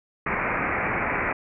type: low-pass noise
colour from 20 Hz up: white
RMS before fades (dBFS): -26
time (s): 0.26-1.33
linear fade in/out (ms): 5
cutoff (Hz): 2400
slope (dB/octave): 96
effects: none